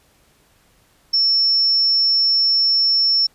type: tone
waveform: sine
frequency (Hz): 5400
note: E8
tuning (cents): +41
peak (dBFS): -13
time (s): 1.13-3.27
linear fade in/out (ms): 10
effects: pink hiss -57 dBFS RMS until 3.34 s + resampled to 32000 Hz